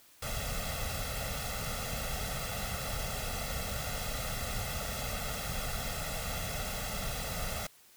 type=noise with comb filter; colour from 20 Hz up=pink; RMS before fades=-36 dBFS; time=0.22-7.67 s; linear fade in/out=5 ms; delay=1.5 ms; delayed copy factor=+0.9; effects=white hiss -60 dBFS RMS until 7.96 s